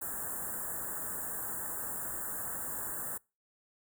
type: band-stop noise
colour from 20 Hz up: white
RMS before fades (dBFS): -38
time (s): 0.01-3.18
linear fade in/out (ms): 10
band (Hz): 1800 to 7200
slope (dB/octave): 96
effects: noise-tail reverb RT60 0.3 s tail -26 dB re dry